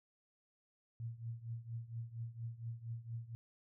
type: tone with tremolo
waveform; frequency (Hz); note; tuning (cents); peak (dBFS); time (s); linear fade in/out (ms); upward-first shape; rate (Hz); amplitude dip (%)
sine; 115.7; A#2; -13; -38; 1-3.35; 0; triangle; 4.3; 90
effects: none